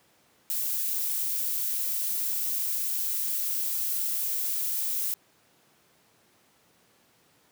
violet noise, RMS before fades -29 dBFS, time 0.5-5.14 s, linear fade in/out 0 ms, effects pink hiss -63 dBFS RMS until 7.51 s + high-pass 150 Hz 12 dB/octave

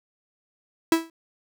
45% pulse tone with exponential decay, 327.8 Hz, E4, 10 cents flat, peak -13 dBFS, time 0.92-1.1 s, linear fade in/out 2 ms, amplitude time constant 39 ms, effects none

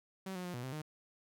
sawtooth tone with pitch steps, 190.5 / 181.1 / 177.9 / 122.2 / 130.5 / 153.4 Hz, G3 / F#3 / F3 / B2 / C3 / D#3, -49 / -37 / +32 / -18 / -4 / -24 cents, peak -36 dBFS, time 0.26-0.818 s, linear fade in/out 5 ms, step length 93 ms, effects none

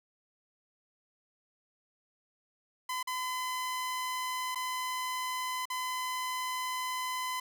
sawtooth tone with dropouts, 1016 Hz, B5, 49 cents sharp, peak -29 dBFS, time 2.89-7.4 s, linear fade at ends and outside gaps 5 ms, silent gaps 3.029-3.072 / 4.548-4.556 / 5.655-5.7 s, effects none

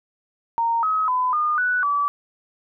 sine tone with pitch steps, 925 / 1274 / 1007 / 1218 / 1482 / 1151 Hz, A#5 / D#6 / B5 / D#6 / F#6 / D6, -14 / +41 / +33 / -37 / +2 / -35 cents, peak -18 dBFS, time 0.58-2.08 s, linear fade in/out 0 ms, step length 250 ms, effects none

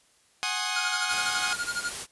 10% pulse chord, Ab dominant seventh, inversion third, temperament equal with one note detuned, 740 / 830.6 / 1071 / 1244.5 Hz, Gb5 / Ab5 / C6 / Eb6, 0 / 0 / +40 / 0 cents, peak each -24 / -25 / -25 / -25 dBFS, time 0.43-1.53 s, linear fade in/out 0 ms
square tone with tremolo, 1422 Hz, F6, 31 cents sharp, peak -27 dBFS, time 0.76-1.92 s, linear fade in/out 2 ms, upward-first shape sine, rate 12 Hz, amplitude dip 95%
white noise, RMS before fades -35 dBFS, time 1.08-2.07 s, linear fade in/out 50 ms
effects white hiss -63 dBFS RMS until 2.11 s + resampled to 24000 Hz

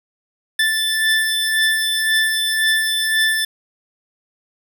25% pulse beating tone pair, 1760 / 1761.9 Hz, A6 / A6, 0 / +2 cents, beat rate 1.9 Hz, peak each -13 / -18 dBFS, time 0.59-3.45 s, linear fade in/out 5 ms, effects none

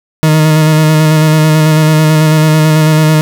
40% pulse tone with vibrato, 155.56 Hz, D#3, in tune, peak -4 dBFS, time 0.23-3.21 s, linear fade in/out 0 ms, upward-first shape square, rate 9.1 Hz, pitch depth 18 cents each way, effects none

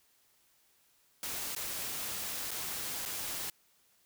white noise with dropouts, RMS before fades -38 dBFS, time 1.23-3.5 s, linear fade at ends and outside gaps 1 ms, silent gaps 1.55-1.563 / 2.508-2.514 / 3.053-3.059 s, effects white hiss -69 dBFS RMS until 4.05 s

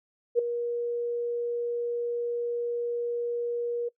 sine tone with ADSR envelope, 476.1 Hz, A#4, 37 cents sharp, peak -16 dBFS, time 0.35-3.89 s, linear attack 39 ms, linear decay 6 ms, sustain -11 dB, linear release 11 ms, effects noise-tail reverb RT60 0.1 s tail -21 dB re dry

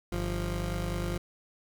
20% pulse tone pair together, 50 / 174.6 Hz, G1 / F3, +35 / 0 cents, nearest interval octave + minor seventh, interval 2165 cents, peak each -27 / -29 dBFS, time 0.12-1.18 s, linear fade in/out 5 ms, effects none

